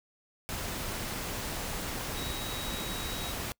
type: tone in noise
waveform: sine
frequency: 3822 Hz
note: A#7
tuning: 43 cents sharp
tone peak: -41 dBFS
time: 2.17-3.32 s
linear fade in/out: 0 ms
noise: pink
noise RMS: -36 dBFS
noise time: 0.49-3.52 s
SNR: -8 dB
effects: noise-tail reverb RT60 0.1 s tail -26 dB re dry